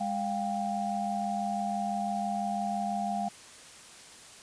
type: tone cluster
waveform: sine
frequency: 204.7 / 706 / 792 Hz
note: G#3 / F5 / G5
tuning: -25 / +19 / +18 cents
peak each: -34 / -32 / -34 dBFS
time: 0-3.29 s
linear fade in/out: 10 ms
effects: white hiss -50 dBFS RMS until 4.42 s + resampled to 22050 Hz